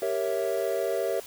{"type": "chord", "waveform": "triangle", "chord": "G diminished seventh", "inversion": "none", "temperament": "equal", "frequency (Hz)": [392, 466.2, 554.4, 659.3], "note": ["G4", "Bb4", "Db5", "Fb5"], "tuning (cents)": [0, 0, 0, 0], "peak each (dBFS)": -29, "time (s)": [0.02, 1.2], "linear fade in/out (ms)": 2, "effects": ["white hiss -45 dBFS RMS until 1.26 s"]}